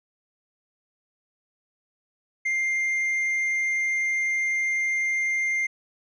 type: tone with tanh clipping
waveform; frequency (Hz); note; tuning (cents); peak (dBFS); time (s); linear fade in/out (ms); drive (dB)
sine; 2104; C7; +9; -23; 2.45-5.67; 10; 3
effects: none